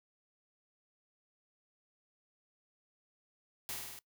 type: noise with echo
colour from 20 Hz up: white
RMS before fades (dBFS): -40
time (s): 3.69-3.74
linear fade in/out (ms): 0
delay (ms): 50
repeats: 5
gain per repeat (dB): -2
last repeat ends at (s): 3.99
effects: noise-tail reverb RT60 0.1 s tail -20 dB re dry